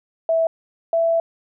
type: tone pair in turn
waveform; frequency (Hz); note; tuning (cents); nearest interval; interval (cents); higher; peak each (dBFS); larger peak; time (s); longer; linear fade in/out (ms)
sine; 655 / 664.1; E5 / E5; -11 / +13; unison; 24; second; -15 / -15; neither; 0.29-0.47 / 0.93-1.2; second; 2
effects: none